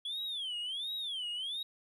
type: tone with vibrato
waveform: sine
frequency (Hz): 3312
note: G#7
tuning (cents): -5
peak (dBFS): -33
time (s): 0.05-1.63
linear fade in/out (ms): 5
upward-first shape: sine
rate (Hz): 1.4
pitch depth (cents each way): 250
effects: tanh soft clip ceiling -34 dBFS + 12-bit